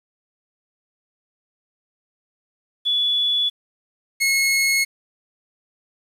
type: tone pair in turn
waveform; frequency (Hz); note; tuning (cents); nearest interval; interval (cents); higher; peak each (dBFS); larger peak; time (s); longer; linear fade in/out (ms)
sine / sawtooth; 3425 / 2174; A7 / C#7; -47 / -34; minor sixth; 787; first; -17 / -13; second; 2.85-3.5 / 4.2-4.85; neither; 20
effects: resampled to 32000 Hz + 8-bit